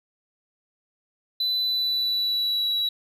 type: tone with pitch glide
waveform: sine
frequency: 4000 to 3904 Hz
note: B7 to B7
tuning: +21 to -21 cents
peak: -19 dBFS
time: 1.4-2.89 s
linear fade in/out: 5 ms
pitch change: -42 cents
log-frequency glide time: 1.61-2.74 s
effects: tanh soft clip ceiling -21 dBFS + 10-bit